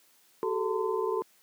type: tone cluster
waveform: sine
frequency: 379.3 / 418.4 / 439.7 / 903 / 1025 Hz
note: F#4 / G#4 / A4 / A5 / C6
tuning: +43 / +13 / -1 / +45 / -36 cents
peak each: -31 / -38 / -30 / -38 / -35 dBFS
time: 0.43-1.22 s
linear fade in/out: 0 ms
effects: white hiss -63 dBFS RMS until 1.42 s + high-pass 200 Hz 12 dB/octave